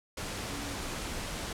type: tone in noise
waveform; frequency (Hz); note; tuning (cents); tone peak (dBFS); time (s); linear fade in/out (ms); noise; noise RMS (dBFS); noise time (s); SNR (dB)
sine; 284.7; C#4; +46; -41; 0.51-0.74; 5; pink; -37; 0.17-1.53; -7
effects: low-pass 10000 Hz 12 dB/octave